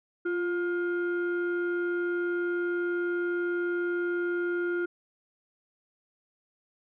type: tone pair together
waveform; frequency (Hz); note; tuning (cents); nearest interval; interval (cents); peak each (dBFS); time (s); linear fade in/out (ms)
sine; 349.2 / 1417.1; F4 / F6; 0 / +25; 2 octaves; 2425; -26 / -32; 0.25-4.86; 10
effects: tanh soft clip ceiling -22 dBFS